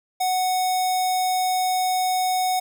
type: tone with notch filter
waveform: square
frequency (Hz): 740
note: F#5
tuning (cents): 0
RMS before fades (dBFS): -22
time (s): 0.2-2.6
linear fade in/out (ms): 10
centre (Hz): 1600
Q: 0.66
effects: none